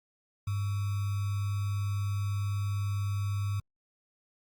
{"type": "tone with sample-and-hold", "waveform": "sine", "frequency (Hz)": 100.5, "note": "G2", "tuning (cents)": 44, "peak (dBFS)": -28, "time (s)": [0.47, 3.6], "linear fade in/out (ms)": 5, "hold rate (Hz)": 1225, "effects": ["Opus 48 kbps"]}